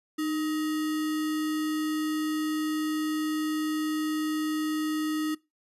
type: tone with sample-and-hold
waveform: sine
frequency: 308.2 Hz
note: D#4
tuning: 16 cents flat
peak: -26 dBFS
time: 0.18-5.35 s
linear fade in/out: 10 ms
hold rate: 1575 Hz
effects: noise-tail reverb RT60 0.2 s tail -19 dB re dry + resampled to 32000 Hz